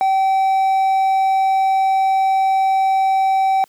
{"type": "tone", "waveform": "triangle", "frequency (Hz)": 770, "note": "G5", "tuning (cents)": -31, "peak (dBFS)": -11, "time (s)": [0.01, 3.64], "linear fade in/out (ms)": 0, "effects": ["white hiss -56 dBFS RMS until 3.68 s", "high-pass 200 Hz 12 dB/octave"]}